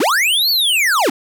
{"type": "linear two-way sweep", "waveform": "square", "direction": "up then down", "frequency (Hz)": [221, 4547, 221], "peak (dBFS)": -13, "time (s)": [0, 1.1], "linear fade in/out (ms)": 5, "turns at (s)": 0.5, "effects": []}